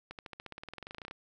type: accelerating click train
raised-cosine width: 0.3 ms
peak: -27 dBFS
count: 21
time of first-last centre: 0.11-1.111 s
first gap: 78 ms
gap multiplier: 0.95
effects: none